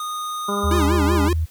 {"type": "tone", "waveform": "square", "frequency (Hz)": 1233, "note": "D#6", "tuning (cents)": -16, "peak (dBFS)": -26, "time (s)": [0, 0.86], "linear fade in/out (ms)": 2}
{"type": "harmonic tone", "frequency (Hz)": 202.1, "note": "G#3", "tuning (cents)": -47, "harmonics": [1, 2, 3, 4, 5, 6, 7], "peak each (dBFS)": [-26, -26, -32, -35, -30, -29, -37], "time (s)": [0.48, 1.29], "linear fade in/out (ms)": 10}
{"type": "tone with pitch glide", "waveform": "sine", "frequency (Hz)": [77.78, 80.29], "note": ["D#2", "E2"], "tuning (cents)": [0, -45], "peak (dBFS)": -18, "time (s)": [0.63, 1.46], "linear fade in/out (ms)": 20, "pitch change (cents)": 55, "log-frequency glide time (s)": [0.73, 1.19]}
{"type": "tone with vibrato", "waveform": "square", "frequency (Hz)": 316, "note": "D#4", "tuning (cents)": 27, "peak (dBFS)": -20, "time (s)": [0.71, 1.33], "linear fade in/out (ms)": 2, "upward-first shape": "sine", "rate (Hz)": 5.3, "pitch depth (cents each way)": 210}
{"effects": ["white hiss -52 dBFS RMS until 1.5 s"]}